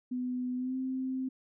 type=tone with pitch glide; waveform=sine; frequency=250.4 to 260.6 Hz; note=B3 to C4; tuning=+24 to -7 cents; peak=-31 dBFS; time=0.11-1.29 s; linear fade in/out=10 ms; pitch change=+69 cents; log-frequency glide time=0.56-0.76 s; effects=none